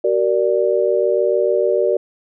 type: chord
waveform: sine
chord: Gb augmented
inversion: none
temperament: equal with one note detuned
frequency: 379.5 / 466.2 / 587.3 Hz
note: Gb4 / Bb4 / D5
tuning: +44 / 0 / 0 cents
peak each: -18 dBFS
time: 0.04-1.97 s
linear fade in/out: 5 ms
effects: none